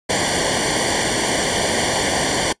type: noise with comb filter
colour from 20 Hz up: pink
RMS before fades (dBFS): -19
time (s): 0.09-2.53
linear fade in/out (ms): 10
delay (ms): 0.77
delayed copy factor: -0.95
effects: noise-tail reverb RT60 0.1 s tail -21 dB re dry + resampled to 22050 Hz

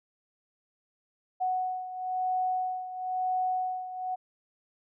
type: beating tone pair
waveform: sine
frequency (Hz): 740 / 741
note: F#5 / F#5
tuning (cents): 0 / +2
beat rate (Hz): 1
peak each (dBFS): -29 / -34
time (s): 1.4-4.16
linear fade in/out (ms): 20
effects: none

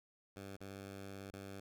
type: tone with dropouts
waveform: 10% pulse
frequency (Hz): 98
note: G2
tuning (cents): 0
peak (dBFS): -39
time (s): 0.36-1.6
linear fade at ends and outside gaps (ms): 5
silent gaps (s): 0.566-0.605 / 1.309-1.334
effects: none

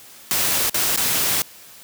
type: noise with dropouts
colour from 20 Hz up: white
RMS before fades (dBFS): -20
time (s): 0.31-1.42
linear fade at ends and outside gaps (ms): 0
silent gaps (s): 0.696-0.744 / 0.961-0.975
effects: white hiss -44 dBFS RMS until 1.83 s + high-pass 60 Hz 12 dB/octave

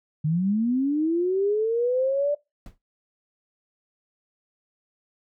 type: linear sweep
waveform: sine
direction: up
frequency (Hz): 146.83 to 590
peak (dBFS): -20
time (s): 0.24-2.35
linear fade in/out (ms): 10
type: noise with exponential decay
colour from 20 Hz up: brown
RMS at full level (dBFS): -34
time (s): 2.66-2.78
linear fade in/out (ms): 2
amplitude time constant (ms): 25
effects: noise-tail reverb RT60 0.2 s tail -20 dB re dry

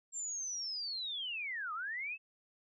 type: linear two-way sweep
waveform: sine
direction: down then up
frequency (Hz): 7460 to 1200 to 2665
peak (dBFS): -37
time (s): 0.12-2.18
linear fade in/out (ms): 50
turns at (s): 1.73
effects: none

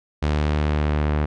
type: tone with low-pass filter sweep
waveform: sawtooth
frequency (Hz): 74.9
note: D2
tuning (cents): +35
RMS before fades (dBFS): -21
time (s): 0.22-1.26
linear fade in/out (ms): 10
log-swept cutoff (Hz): 4700 to 2000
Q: 0.8
effects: none

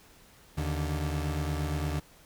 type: tone pair together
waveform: 30% pulse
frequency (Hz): 77.23 / 145.8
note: D#2 / D3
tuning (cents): -12 / -12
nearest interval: major seventh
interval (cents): 1100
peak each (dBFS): -28 / -31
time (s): 0.57-2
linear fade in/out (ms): 10
effects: pink hiss -57 dBFS RMS until 2.25 s

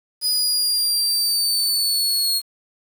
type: exponential sweep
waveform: sawtooth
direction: down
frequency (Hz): 4978 to 4292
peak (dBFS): -15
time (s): 0.21-2.42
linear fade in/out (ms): 50
effects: 7-bit

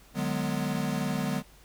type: chord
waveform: square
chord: G# half-diminished seventh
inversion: second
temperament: equal with one note detuned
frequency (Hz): 150.61 / 185 / 207.7 / 246.9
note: D3 / F#3 / G#3 / B3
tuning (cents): +44 / 0 / 0 / 0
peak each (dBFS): -34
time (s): 0.14-1.43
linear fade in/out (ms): 50
effects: added 50 Hz sine -56 dBFS peak until 1.64 s + pink hiss -57 dBFS RMS until 1.64 s

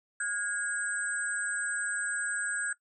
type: tone cluster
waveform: sine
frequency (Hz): 1440 / 1642 / 8090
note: F#6 / G#6 / B8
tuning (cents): -47 / -20 / +41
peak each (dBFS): -34 / -33 / -34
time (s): 0.2-2.73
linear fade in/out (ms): 5
effects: noise-tail reverb RT60 0.1 s tail -19 dB re dry

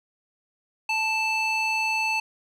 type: tone with band-pass filter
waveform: square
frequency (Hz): 880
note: A5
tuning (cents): 0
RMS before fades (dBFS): -25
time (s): 0.89-2.2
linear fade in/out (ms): 5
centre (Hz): 2600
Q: 1.7
effects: none

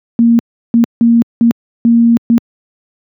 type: tone bursts at uneven times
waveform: sine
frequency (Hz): 233.1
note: A#3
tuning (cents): 0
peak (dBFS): -4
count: 6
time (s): 0.19-0.39 / 0.74-0.84 / 1.01-1.22 / 1.41-1.51 / 1.85-2.17 / 2.3-2.38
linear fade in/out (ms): 0
effects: high-pass 150 Hz 12 dB/octave

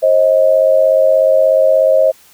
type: tone pair together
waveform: sine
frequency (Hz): 533.3 / 630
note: C5 / D#5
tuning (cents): +33 / +21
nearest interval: minor third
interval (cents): 288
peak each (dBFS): -10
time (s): 0.02-2.12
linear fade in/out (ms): 20
effects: white hiss -46 dBFS RMS until 2.33 s

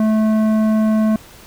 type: tone with tanh clipping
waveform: sine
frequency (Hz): 217.4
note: A3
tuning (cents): -21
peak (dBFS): -14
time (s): 0-1.16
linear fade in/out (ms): 2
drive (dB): 12
effects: pink hiss -42 dBFS RMS until 1.46 s

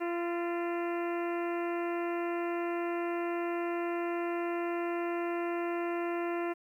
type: harmonic tone with a mistuned harmonic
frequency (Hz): 343.7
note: F4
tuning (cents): -28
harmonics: 1 / 2 / 3 / 4 / 5 / 6 / 7 / 8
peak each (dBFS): -32 / -38 / -42 / -44 / -46 / -48 / -49 / -50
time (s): 0-6.54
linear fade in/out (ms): 20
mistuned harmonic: 5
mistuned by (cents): +39
effects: 11-bit

